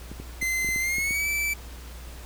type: clicks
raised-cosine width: 3 ms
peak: -24 dBFS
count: 8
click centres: 0.116 / 0.2 / 0.427 / 0.647 / 0.689 / 0.761 / 0.984 / 1.109 s
type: tone with pitch glide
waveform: 45% pulse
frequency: 2066 to 2319 Hz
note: C7 to D7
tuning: -22 to -22 cents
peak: -24 dBFS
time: 0.41-1.54 s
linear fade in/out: 10 ms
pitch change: +200 cents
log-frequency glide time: 0.79-1.28 s
effects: added 60 Hz sine -39 dBFS peak until 2.25 s + pink hiss -46 dBFS RMS until 2.25 s